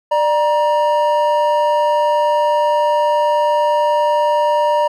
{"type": "tone pair together", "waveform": "triangle", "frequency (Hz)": [595.3, 945], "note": ["D5", "A#5"], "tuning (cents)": [23, 23], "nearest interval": "minor sixth", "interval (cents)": 800, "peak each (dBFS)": -13, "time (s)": [0.11, 4.88], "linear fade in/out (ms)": 10, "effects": []}